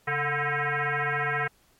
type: tone with frequency modulation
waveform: sine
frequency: 138.59 Hz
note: C#3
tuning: in tune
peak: -24 dBFS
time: 0.07-1.48 s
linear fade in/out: 10 ms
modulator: 292 Hz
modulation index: 7
effects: pink hiss -63 dBFS RMS until 1.79 s + MP3 64 kbps